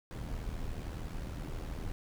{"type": "noise with amplitude modulation", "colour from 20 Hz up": "brown", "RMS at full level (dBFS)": -36, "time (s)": [0.11, 1.92], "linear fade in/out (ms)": 0, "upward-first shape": "sine", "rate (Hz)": 79.4, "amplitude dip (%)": 60, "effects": []}